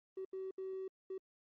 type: tone bursts at uneven times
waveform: triangle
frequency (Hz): 380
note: F#4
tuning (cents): +46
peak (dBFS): -37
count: 4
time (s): 0.17-0.25 / 0.33-0.51 / 0.58-0.88 / 1.1-1.18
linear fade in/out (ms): 5
effects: tanh soft clip ceiling -37 dBFS + Opus 24 kbps

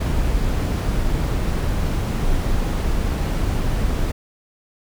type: noise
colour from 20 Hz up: brown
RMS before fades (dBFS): -20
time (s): 0-4.12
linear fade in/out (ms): 10
effects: none

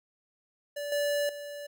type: tone with level steps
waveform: square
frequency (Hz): 580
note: D5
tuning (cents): -22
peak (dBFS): -34 / -27 / -39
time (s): 0.76-1.67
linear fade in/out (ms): 10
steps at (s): 0.92 / 1.29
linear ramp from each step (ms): 2
effects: none

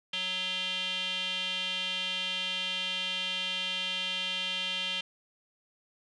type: tone with band-pass filter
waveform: square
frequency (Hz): 185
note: F#3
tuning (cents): 0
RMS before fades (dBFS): -33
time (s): 0.13-5.01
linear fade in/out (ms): 5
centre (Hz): 3100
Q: 6.9
effects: resampled to 24000 Hz

